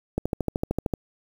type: click train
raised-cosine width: 2 ms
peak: -11 dBFS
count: 11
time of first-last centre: 0.18-0.938 s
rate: 13.2 Hz
effects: 7-bit